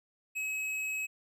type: tone with tanh clipping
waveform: sine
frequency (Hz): 2560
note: D#7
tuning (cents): +49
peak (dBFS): -34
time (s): 0.35-1.07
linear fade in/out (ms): 20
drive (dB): 13
effects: none